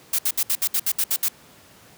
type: noise bursts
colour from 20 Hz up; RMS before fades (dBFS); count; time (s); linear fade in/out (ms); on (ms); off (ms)
blue; -21; 10; 0.13-1.285; 5; 57; 65
effects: pink hiss -50 dBFS RMS until 1.97 s + high-pass 100 Hz 12 dB/octave